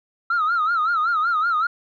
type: tone with vibrato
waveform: sine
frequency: 1318.5 Hz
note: E6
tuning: in tune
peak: -16 dBFS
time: 0.3-1.67 s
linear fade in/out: 5 ms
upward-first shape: sine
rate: 5.3 Hz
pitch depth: 130 cents each way
effects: tanh soft clip ceiling -15 dBFS